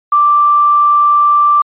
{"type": "tone with quantisation", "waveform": "sine", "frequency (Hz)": 1174.7, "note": "D6", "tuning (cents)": 0, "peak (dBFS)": -6, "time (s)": [0.12, 1.62], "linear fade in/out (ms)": 5, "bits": 5, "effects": ["resampled to 8000 Hz"]}